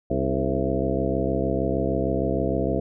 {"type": "harmonic tone with a mistuned harmonic", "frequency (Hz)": 66.5, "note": "C2", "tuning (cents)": 29, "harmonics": [1, 2, 3, 4, 5, 6, 7, 8, 10], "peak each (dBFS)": [-30, -30, -30, -30, -30, -30, -30, -30, -30], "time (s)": [0.1, 2.8], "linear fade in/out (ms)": 5, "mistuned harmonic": 5, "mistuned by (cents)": -60, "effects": []}